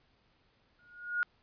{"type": "tone with exponential growth", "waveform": "sine", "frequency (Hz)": 1438, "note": "F#6", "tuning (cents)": -50, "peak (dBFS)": -25, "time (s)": [0.79, 1.23], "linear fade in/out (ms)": 0, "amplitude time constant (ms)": 95, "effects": ["pink hiss -70 dBFS RMS until 1.42 s", "resampled to 11025 Hz"]}